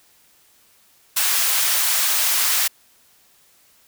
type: high-pass noise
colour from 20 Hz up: white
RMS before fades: -19 dBFS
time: 1.16-2.68 s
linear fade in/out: 10 ms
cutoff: 930 Hz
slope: 12 dB/octave
effects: white hiss -56 dBFS RMS until 3.87 s